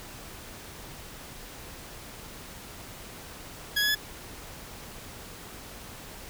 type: tone with pitch steps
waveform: 20% pulse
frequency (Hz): 1667 / 1688.3 / 1709.9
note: G#6 / G#6 / A6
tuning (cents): +6 / +28 / -50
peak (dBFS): -18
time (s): 3.76-3.952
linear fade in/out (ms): 10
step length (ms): 64
effects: pink hiss -44 dBFS RMS until 6.29 s